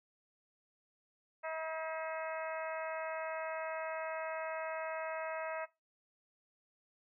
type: harmonic tone with a mistuned harmonic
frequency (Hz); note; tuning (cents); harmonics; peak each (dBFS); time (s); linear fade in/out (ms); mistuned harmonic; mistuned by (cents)
320; D#4; +49; 2 / 3 / 4 / 5 / 6 / 7 / 8; -40 / -44 / -46 / -48 / -50 / -51 / -52; 1.43-5.66; 20; 7; -73
effects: noise-tail reverb RT60 0.2 s tail -17 dB re dry

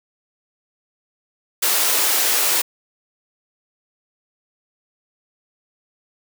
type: high-pass noise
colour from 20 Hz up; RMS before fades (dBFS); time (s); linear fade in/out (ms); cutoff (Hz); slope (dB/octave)
white; -18; 1.62-2.62; 10; 330; 24
effects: none

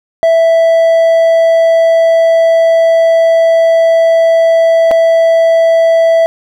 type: tone with dropouts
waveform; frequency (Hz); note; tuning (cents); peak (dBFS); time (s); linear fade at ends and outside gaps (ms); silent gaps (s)
triangle; 659.3; E5; 0; -3; 0.23-6.26; 0; 4.91-4.914
effects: none

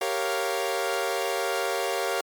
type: chord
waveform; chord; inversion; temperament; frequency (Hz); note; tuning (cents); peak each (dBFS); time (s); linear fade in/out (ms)
sawtooth; G half-diminished seventh; none; equal; 392 / 466.2 / 554.4 / 698.5; G4 / Bb4 / Db5 / F5; 0 / 0 / 0 / 0; -27; 0.01-2.21; 5
effects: MP3 96 kbps

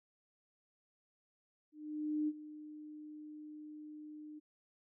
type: tone with ADSR envelope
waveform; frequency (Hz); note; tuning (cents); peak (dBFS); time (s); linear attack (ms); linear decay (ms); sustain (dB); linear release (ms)
sine; 303; D#4; -46; -31; 1.72-4.4; 560; 43; -16; 20
effects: none

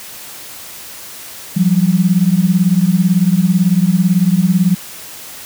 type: beating tone pair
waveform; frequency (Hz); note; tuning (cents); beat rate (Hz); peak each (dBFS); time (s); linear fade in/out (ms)
sine; 172.9 / 190.9; F3 / G3; -17 / -46; 18; -12; 1.56-4.75; 10
effects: white hiss -32 dBFS RMS until 5.45 s + high-pass 60 Hz 12 dB/octave

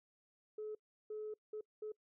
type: tone bursts at uneven times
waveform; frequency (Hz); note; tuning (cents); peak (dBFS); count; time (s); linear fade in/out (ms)
sine; 428; A4; -48; -40; 4; 0.58-0.75 / 1.1-1.34 / 1.53-1.61 / 1.82-1.92; 5
effects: noise-tail reverb RT60 0.1 s tail -25 dB re dry + tanh soft clip ceiling -37 dBFS

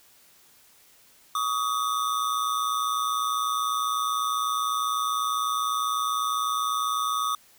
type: ring-modulated tone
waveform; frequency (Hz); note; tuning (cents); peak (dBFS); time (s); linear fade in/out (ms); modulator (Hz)
square; 1194; D6; +28; -22; 1.35-7.35; 2; 60
effects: white hiss -57 dBFS RMS until 7.58 s

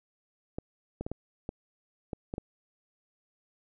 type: clicks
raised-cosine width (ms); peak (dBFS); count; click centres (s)
2; -21; 8; 0.585 / 1.01 / 1.065 / 1.116 / 1.491 / 2.132 / 2.339 / 2.381
effects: none

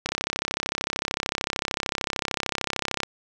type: click train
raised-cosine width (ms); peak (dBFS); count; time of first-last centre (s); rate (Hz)
0.2; -7; 100; 0.06-3.033; 33.3
effects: none

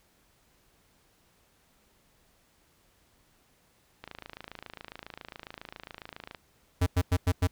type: click train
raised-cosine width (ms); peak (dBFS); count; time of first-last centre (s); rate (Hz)
0.3; -25; 64; 4.04-6.348; 27.3
type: tone bursts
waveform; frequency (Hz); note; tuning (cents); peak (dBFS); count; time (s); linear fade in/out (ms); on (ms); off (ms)
square; 89.5; F2; +43; -22; 5; 6.81-7.473; 10; 55; 97
effects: pink hiss -66 dBFS RMS until 7.51 s

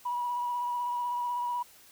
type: tone with vibrato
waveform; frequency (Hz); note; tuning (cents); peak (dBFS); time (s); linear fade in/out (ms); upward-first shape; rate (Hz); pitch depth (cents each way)
sine; 971; B5; -30; -28; 0.05-1.63; 10; triangle; 16; 29
effects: tanh soft clip ceiling -24 dBFS + white hiss -56 dBFS RMS until 1.91 s

